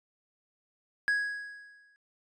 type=tone with exponential decay; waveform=triangle; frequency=1661.2 Hz; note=G#6; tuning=in tune; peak=-21 dBFS; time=1.08-1.96 s; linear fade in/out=0 ms; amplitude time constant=190 ms; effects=resampled to 24000 Hz